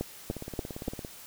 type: two click trains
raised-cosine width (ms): 2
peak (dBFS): -24 / -17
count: 14 / 4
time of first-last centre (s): 0.31-1.049 / 0.01-0.882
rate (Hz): 17.6 / 3.44
effects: white hiss -48 dBFS RMS until 1.26 s